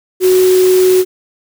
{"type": "tone in noise", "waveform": "sine", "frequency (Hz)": 370, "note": "F#4", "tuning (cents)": 0, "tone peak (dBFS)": -6, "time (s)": [0.2, 1.05], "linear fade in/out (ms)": 50, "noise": "white", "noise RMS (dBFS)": -22, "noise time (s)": [0.2, 1.05], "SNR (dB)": 13, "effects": []}